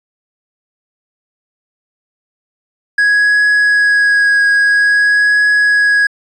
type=tone with vibrato; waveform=triangle; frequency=1661.2 Hz; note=G#6; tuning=in tune; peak=-6 dBFS; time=2.98-6.07 s; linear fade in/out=5 ms; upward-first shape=triangle; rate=0.5 Hz; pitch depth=16 cents each way; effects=resampled to 24000 Hz